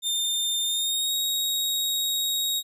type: tone with pitch glide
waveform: sawtooth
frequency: 3611 to 3775 Hz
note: A7 to A#7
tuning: +44 to +21 cents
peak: -21 dBFS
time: 0.02-2.63 s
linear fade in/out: 50 ms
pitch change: +77 cents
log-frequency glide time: 0.63-1.14 s
effects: none